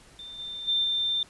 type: tone with level steps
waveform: sine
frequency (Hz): 3582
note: A7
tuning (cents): +30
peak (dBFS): -39 / -34 / -22 / -24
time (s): 0.19-1.23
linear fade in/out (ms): 2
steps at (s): 0.38 / 0.67 / 0.83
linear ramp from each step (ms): 20
effects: pink hiss -54 dBFS RMS until 1.29 s + resampled to 24000 Hz